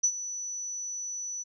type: tone with ADSR envelope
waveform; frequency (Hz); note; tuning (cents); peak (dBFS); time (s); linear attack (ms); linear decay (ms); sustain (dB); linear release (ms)
sine; 5950; F#8; +9; -19; 0.03-1.44; 13; 67; -14; 25
effects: none